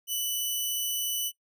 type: tone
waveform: 10% pulse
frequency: 2979 Hz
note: F#7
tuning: 11 cents sharp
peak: -20 dBFS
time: 0.07-1.32 s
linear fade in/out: 50 ms
effects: noise-tail reverb RT60 0.1 s tail -18 dB re dry